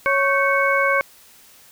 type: harmonic tone with a mistuned harmonic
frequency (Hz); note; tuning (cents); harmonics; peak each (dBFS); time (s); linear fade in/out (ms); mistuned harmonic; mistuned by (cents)
553; C#5; -4; 1 / 2 / 3 / 4; -21 / -21 / -21 / -21; 0.06-1.01; 0; 3; -120
effects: white hiss -49 dBFS RMS until 1.71 s